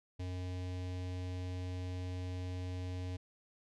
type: tone with notch filter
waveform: square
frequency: 91 Hz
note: F#2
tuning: 28 cents flat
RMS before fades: -40 dBFS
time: 0.19-3.17 s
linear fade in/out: 10 ms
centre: 1300 Hz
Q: 1.2
effects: low-pass 6000 Hz 12 dB/octave